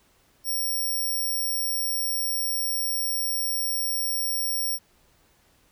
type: tone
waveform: 5% pulse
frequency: 5550 Hz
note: F8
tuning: 12 cents flat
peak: -19 dBFS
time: 0.44-4.79 s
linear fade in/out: 50 ms
effects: pink hiss -62 dBFS RMS until 5.71 s